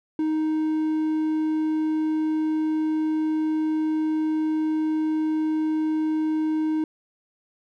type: tone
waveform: triangle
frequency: 312.1 Hz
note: D#4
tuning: 5 cents sharp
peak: -19 dBFS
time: 0.19-6.84 s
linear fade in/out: 2 ms
effects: none